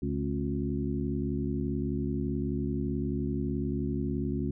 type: harmonic tone with a mistuned harmonic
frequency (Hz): 71.6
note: D2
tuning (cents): -43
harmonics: 1 / 2 / 3 / 4 / 5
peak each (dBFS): -35 / -34 / -34 / -34 / -37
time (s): 0.02-4.51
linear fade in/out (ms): 5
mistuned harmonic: 4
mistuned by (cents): -82
effects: none